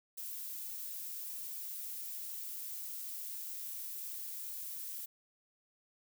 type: noise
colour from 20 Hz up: violet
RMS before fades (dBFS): -43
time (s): 0.17-5.06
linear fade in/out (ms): 10
effects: none